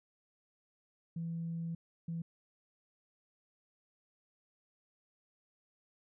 sine tone bursts at uneven times, 166.4 Hz, E3, 17 cents sharp, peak -35 dBFS, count 2, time 1.16-1.75 / 2.08-2.22 s, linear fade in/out 5 ms, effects tanh soft clip ceiling -31 dBFS

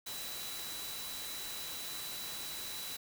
sine tone in noise, 3951 Hz, B7, in tune, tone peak -45 dBFS, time 0.06-2.97 s, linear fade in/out 10 ms, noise white, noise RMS -43 dBFS, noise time 0.06-2.97 s, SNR -5 dB, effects none

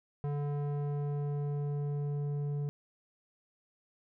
square tone with low-pass filter sweep, 144.8 Hz, D3, 24 cents flat, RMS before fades -34 dBFS, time 0.24-2.69 s, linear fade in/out 0 ms, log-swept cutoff 840 to 360 Hz, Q 0.78, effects none

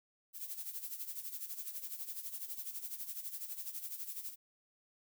violet noise with tremolo, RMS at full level -41 dBFS, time 0.33-4.36 s, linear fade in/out 50 ms, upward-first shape sine, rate 12 Hz, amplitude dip 70%, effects none

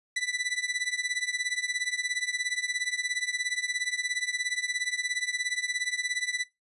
sawtooth tone with tremolo, 1981 Hz, B6, 5 cents sharp, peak -21 dBFS, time 0.16-6.44 s, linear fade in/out 5 ms, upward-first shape triangle, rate 17 Hz, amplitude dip 95%, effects noise-tail reverb RT60 0.2 s tail -19 dB re dry + resampled to 24000 Hz

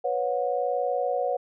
sine chord, B suspended second, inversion none, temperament equal with one note detuned, 493.9 / 554.4 / 727.7 Hz, B4 / C#5 / F#5, 0 / 0 / -29 cents, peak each -28 dBFS, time 0.04-1.37 s, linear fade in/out 10 ms, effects none

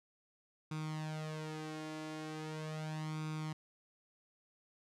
sawtooth tone with flanger, 155.56 Hz, D#3, in tune, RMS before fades -42 dBFS, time 0.71-3.53 s, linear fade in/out 5 ms, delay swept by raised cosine 0.82 to 2.92 ms, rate 0.39 Hz, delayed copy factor +0.7, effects low-pass 8000 Hz 12 dB/octave

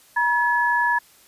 sine tone pair together, 958 / 1707 Hz, A#5 / G#6, +47 / +47 cents, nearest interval minor seventh, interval 1000 cents, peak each -20 dBFS, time 0.16-0.99 s, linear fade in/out 10 ms, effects white hiss -53 dBFS RMS until 1.27 s + resampled to 32000 Hz

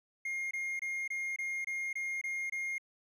triangle tone bursts, 2131 Hz, C7, 31 cents sharp, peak -32 dBFS, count 9, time 0.25-2.782 s, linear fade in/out 5 ms, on 260 ms, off 24 ms, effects none

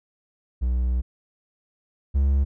triangle tone pair in turn, 61.74 / 68.94 Hz, B1 / C#2, 0 / -9 cents, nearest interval major second, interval 191 cents, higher second, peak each -18 / -15 dBFS, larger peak second, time 0.61-1.02 / 2.14-2.45 s, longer first, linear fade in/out 20 ms, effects none

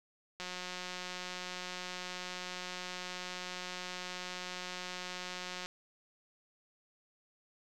click train, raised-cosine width 0.2 ms, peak -24 dBFS, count 953, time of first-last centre 0.4-5.66 s, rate 181 Hz, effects none

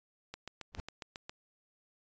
click train, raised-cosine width 0.2 ms, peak -25 dBFS, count 8, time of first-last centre 0.34-1.295 s, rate 7.33 Hz
brown noise with exponential growth, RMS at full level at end -34 dBFS, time 0.72-0.8 s, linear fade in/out 0 ms, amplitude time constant 17 ms
effects resampled to 16000 Hz

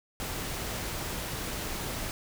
pink noise, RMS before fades -35 dBFS, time 0.2-2.11 s, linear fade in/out 0 ms, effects none

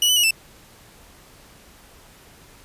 sawtooth tone with pitch steps, 2935 / 3000 / 2899 / 2657 Hz, F#7 / F#7 / F#7 / E7, -15 / +23 / -36 / +13 cents, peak -12 dBFS, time 0.02-0.308 s, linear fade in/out 2 ms, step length 72 ms, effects pink hiss -49 dBFS RMS until 2.64 s + resampled to 32000 Hz

